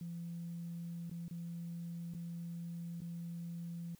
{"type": "tone with dropouts", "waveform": "sine", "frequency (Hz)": 170, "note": "F3", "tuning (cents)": -46, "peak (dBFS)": -40, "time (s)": [0.01, 3.95], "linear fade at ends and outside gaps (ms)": 2, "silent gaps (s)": [[1.097, 1.113], [1.282, 1.31], [2.138, 2.148], [3.005, 3.017]], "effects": ["tanh soft clip ceiling -36 dBFS", "white hiss -67 dBFS RMS until 3.99 s"]}